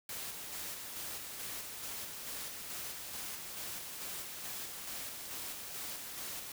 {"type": "noise with tremolo", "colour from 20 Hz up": "white", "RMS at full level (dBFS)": -42, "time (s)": [0.09, 6.52], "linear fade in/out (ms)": 2, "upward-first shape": "square", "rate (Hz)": 2.3, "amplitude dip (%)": 30, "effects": []}